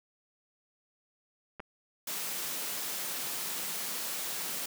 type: clicks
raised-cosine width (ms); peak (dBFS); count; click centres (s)
0.5; -29 / -26; 2; 1.597 / 1.602
type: high-pass noise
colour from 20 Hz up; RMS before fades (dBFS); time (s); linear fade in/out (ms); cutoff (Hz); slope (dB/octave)
white; -36; 2.07-4.66; 5; 140; 96
effects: none